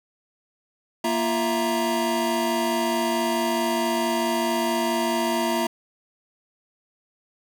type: tone cluster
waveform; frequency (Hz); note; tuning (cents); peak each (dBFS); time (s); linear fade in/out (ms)
square; 235.2 / 344.7 / 661 / 940; A#3 / F4 / E5 / A#5; +16 / -23 / +5 / +14; -28; 1.04-5.67; 5
effects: none